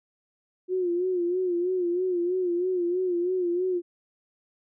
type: tone with vibrato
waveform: sine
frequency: 358.4 Hz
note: F4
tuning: 45 cents sharp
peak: -23 dBFS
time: 0.68-3.82 s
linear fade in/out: 50 ms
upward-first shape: sine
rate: 3.1 Hz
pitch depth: 70 cents each way
effects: none